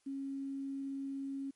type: tone with quantisation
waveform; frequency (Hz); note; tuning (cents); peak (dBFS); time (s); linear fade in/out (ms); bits
sine; 273.6; C#4; -23; -37; 0.06-1.51; 10; 11
effects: white hiss -75 dBFS RMS until 1.55 s + MP3 48 kbps